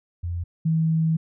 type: tone pair in turn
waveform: sine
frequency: 86.4 / 161.09 Hz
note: F2 / E3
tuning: -18 / -40 cents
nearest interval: major seventh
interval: 1078 cents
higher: second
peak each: -25 / -18 dBFS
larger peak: second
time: 0.23-0.44 / 0.65-1.17 s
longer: second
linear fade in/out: 10 ms
effects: none